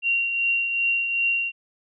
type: tone with tremolo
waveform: sine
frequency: 2757 Hz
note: F7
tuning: 23 cents flat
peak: -18 dBFS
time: 0.02-1.52 s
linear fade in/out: 50 ms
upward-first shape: triangle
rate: 2.6 Hz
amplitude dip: 50%
effects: none